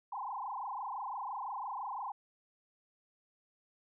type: tone with frequency modulation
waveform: sine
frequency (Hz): 919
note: A#5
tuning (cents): -25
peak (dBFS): -37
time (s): 0.12-2.12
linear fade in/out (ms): 5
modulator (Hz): 25.9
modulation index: 5.2
effects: none